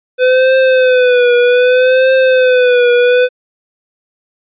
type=tone with vibrato; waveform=square; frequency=504 Hz; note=B4; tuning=35 cents sharp; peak=-7 dBFS; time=0.18-3.29 s; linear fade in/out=50 ms; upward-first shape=triangle; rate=0.64 Hz; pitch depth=74 cents each way; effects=resampled to 8000 Hz